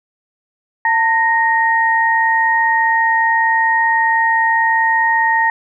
sine tone pair together, 899.6 / 1864.7 Hz, A5 / A#6, +38 / 0 cents, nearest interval octave + minor second, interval 1262 cents, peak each -14 dBFS, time 0.85-5.5 s, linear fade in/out 2 ms, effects none

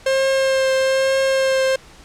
45% pulse tone with vibrato, 532 Hz, C5, 29 cents sharp, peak -15 dBFS, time 0.06-1.76 s, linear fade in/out 5 ms, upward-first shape triangle, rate 1.1 Hz, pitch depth 15 cents each way, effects pink hiss -45 dBFS RMS until 2.04 s + low-pass 8000 Hz 12 dB/octave

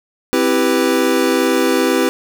square chord, C major seventh, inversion none, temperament equal, 261.6 / 329.6 / 392 / 493.9 Hz, C4 / E4 / G4 / B4, 0 / 0 / 0 / 0 cents, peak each -19 dBFS, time 0.33-2.09 s, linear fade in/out 0 ms, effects none

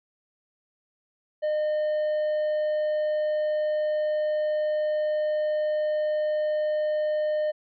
triangle tone, 609 Hz, D#5, 37 cents flat, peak -21 dBFS, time 1.42-7.52 s, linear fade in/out 20 ms, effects resampled to 11025 Hz

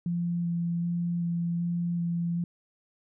sine tone with vibrato, 171.6 Hz, F3, 30 cents flat, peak -26 dBFS, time 0.06-2.44 s, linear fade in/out 2 ms, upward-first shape square, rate 1.3 Hz, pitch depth 9 cents each way, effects none

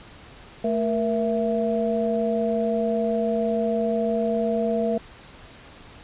sine tone cluster, 221.8 / 471.8 / 665 Hz, A3 / A#4 / E5, +14 / +21 / +15 cents, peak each -25 dBFS, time 0.64-4.98 s, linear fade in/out 5 ms, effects pink hiss -46 dBFS RMS until 6.03 s + resampled to 8000 Hz

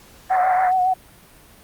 pink band-pass noise, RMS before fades -26 dBFS, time 0.29-0.72 s, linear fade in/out 50 ms, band 560 to 2100 Hz, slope 96 dB/octave
sine tone with vibrato, 740 Hz, F#5, in tune, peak -15 dBFS, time 0.3-0.94 s, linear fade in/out 10 ms, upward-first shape sine, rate 7.2 Hz, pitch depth 35 cents each way
effects pink hiss -48 dBFS RMS until 1.63 s + Opus 48 kbps

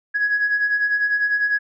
sine beating tone pair, 1661.2 / 1671.2 Hz, G#6 / G#6, 0 / +10 cents, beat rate 10 Hz, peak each -24 / -17 dBFS, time 0.14-1.59 s, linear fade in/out 20 ms, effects tanh soft clip ceiling -12 dBFS

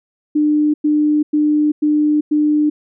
sine tone bursts, 300 Hz, D4, 37 cents sharp, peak -11 dBFS, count 5, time 0.35-2.7 s, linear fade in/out 10 ms, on 390 ms, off 100 ms, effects none

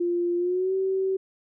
sine tone with pitch glide, 348.3 to 382 Hz, F4 to G4, -5 to -45 cents, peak -22 dBFS, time 0-1.17 s, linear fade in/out 10 ms, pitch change +160 cents, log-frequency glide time 0.37-0.74 s, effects none

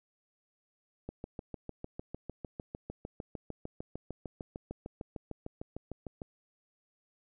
click train, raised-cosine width 2 ms, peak -26 dBFS, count 35, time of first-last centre 1.09-6.218 s, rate 6.63 Hz, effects none

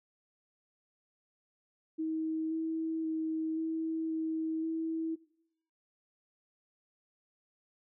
sine tone with pitch steps, 318.1 / 322.5 / 318.4 / 322.4 / 319.8 / 323.9 Hz, D#4 / E4 / D#4 / E4 / D#4 / E4, +38 / -38 / +40 / -38 / +48 / -30 cents, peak -31 dBFS, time 1.98-5.16 s, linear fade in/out 20 ms, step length 530 ms, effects noise-tail reverb RT60 0.8 s tail -21 dB re dry

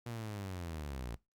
sawtooth linear sweep, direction down, 120.4 to 55 Hz, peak -36 dBFS, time 0.06-1.16 s, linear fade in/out 5 ms, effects noise-tail reverb RT60 0.2 s tail -21 dB re dry + Opus 48 kbps

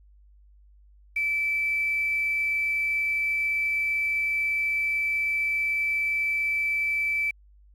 sine tone with quantisation, 2318 Hz, D7, 23 cents flat, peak -23 dBFS, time 1.16-7.31 s, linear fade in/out 5 ms, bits 8, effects added 50 Hz sine -52 dBFS peak until 7.74 s + AAC 48 kbps

